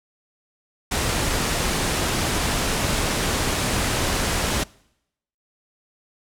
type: low-pass noise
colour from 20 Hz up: pink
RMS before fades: -23 dBFS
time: 0.91-4.64 s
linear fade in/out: 10 ms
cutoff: 11000 Hz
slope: 24 dB/octave
effects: noise-tail reverb RT60 0.8 s tail -24 dB re dry